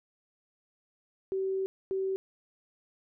sine tone bursts at uneven times, 383.2 Hz, G4, 39 cents flat, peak -28 dBFS, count 2, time 1.32-1.66 / 1.91-2.16 s, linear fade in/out 0 ms, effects none

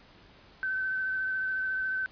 sine tone with vibrato, 1532 Hz, G6, 40 cents flat, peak -28 dBFS, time 0.63-2.06 s, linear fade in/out 0 ms, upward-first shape triangle, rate 14 Hz, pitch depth 17 cents each way, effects pink hiss -56 dBFS RMS until 2.11 s + resampled to 11025 Hz

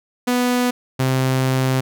sawtooth tone pair in turn, 246.9 / 130.79 Hz, B3 / C3, 0 / 0 cents, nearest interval major seventh, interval 1100 cents, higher first, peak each -12 dBFS, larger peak neither, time 0.27-0.71 / 0.99-1.81 s, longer second, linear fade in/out 10 ms, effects none

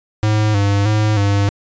square tone with vibrato, 103.83 Hz, G#2, in tune, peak -13 dBFS, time 0.23-1.49 s, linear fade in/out 0 ms, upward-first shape square, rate 1.6 Hz, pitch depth 55 cents each way, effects resampled to 16000 Hz

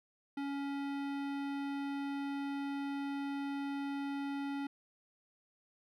sine tone with hard clipping, 280 Hz, C#4, 18 cents sharp, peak -38 dBFS, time 0.37-4.67 s, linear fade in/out 5 ms, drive 18 dB, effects none

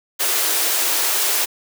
white high-pass noise, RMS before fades -19 dBFS, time 0.19-1.46 s, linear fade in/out 20 ms, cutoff 300 Hz, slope 96 dB/octave, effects none

